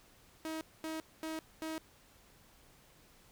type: tone bursts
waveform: sawtooth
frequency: 318.1 Hz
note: D#4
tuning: 38 cents sharp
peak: -34 dBFS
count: 4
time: 0.45-1.78 s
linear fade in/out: 0 ms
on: 160 ms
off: 230 ms
effects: pink hiss -63 dBFS RMS until 3.31 s